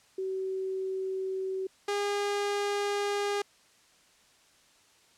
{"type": "tone pair in turn", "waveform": ["sine", "sawtooth"], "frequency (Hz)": [379.9, 406.8], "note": ["F#4", "G#4"], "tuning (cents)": [46, -36], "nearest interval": "minor second", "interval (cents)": 118, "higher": "second", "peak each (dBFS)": [-30, -24], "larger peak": "second", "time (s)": [[0.18, 1.67], [1.88, 3.42]], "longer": "second", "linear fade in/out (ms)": 5, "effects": ["white hiss -62 dBFS RMS until 5.17 s", "low-pass 8000 Hz 12 dB/octave"]}